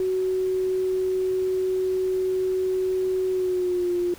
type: tone with pitch glide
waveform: sine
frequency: 373.2 to 353.1 Hz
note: F#4 to F4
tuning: +15 to +19 cents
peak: -21 dBFS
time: 0-4.14 s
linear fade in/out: 2 ms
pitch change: -96 cents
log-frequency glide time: 3.3-3.92 s
effects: pink hiss -46 dBFS RMS until 4.18 s